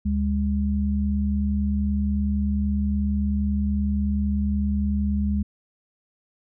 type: tone pair together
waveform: sine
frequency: 73.42 / 204 Hz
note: D2 / G#3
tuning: 0 / -31 cents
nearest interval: octave + tritone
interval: 1769 cents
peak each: -23 dBFS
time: 0.05-5.43 s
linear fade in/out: 10 ms
effects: none